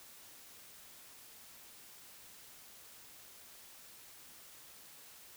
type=silence; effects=white hiss -56 dBFS RMS until 5.36 s